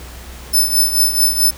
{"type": "tone with tremolo", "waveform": "5% pulse", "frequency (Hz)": 5274, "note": "E8", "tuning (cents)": 0, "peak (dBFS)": -3, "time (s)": [0.53, 1.51], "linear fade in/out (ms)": 10, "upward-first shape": "triangle", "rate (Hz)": 4.6, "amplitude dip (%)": 75, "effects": ["added 62 Hz sine -33 dBFS peak until 1.57 s", "pink hiss -37 dBFS RMS until 1.57 s"]}